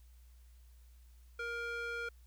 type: tone with band-pass filter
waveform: square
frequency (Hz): 469.9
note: A#4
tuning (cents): +14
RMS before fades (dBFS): -40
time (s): 1.39-2.09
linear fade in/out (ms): 5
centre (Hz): 1600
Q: 1.7
effects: added 60 Hz sine -56 dBFS peak until 2.26 s + white hiss -72 dBFS RMS until 2.26 s